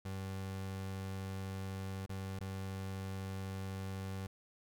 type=tone with dropouts; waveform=30% pulse; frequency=96 Hz; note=G2; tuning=36 cents flat; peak=-37 dBFS; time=0.05-4.27 s; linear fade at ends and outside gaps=5 ms; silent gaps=2.062-2.093 / 2.391-2.407 s; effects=none